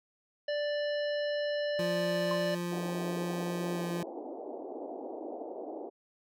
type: harmonic tone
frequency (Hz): 587.3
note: D5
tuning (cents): 0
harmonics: 1 / 3 / 5 / 7 / 9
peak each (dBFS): -30 / -40 / -44 / -47 / -49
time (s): 0.48-2.55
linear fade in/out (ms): 5
type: tone with pitch glide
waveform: 25% pulse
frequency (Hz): 174.61 to 173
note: F3 to F3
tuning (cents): 0 to -16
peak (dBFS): -29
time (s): 1.79-4.03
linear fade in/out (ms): 2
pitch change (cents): -16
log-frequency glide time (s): 3.75-3.82
type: tone with exponential decay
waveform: sine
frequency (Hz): 1046.5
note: C6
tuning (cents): 0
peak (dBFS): -30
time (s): 2.31-2.46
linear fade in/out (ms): 2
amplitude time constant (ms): 31
type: band-pass noise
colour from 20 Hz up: pink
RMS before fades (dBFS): -41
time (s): 2.71-5.9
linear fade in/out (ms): 20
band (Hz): 280 to 790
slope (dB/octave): 48
effects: none